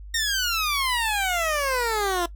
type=exponential sweep; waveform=15% pulse; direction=down; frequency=1864.7 to 338.1 Hz; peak=-16 dBFS; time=0.14-2.26 s; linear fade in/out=5 ms; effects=noise-tail reverb RT60 0.1 s tail -18 dB re dry + added 50 Hz sine -37 dBFS peak until 2.35 s